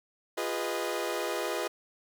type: chord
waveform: sawtooth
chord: F half-diminished seventh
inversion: none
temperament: equal with one note detuned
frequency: 349.2 / 410.1 / 493.9 / 622.3 Hz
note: F4 / Ab4 / Cb5 / Eb5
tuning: 0 / -22 / 0 / 0 cents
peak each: -32 dBFS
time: 0.37-1.68 s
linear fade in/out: 10 ms
effects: none